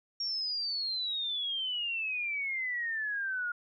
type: exponential sweep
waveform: sine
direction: down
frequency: 5588 to 1415 Hz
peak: -31 dBFS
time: 0.2-3.52 s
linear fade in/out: 5 ms
effects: none